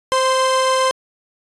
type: tone pair together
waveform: 45% pulse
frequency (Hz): 523.3 / 1039.4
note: C5 / C6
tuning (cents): 0 / -12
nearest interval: octave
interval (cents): 1188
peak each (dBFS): -17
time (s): 0.12-0.91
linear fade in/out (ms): 0
effects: resampled to 24000 Hz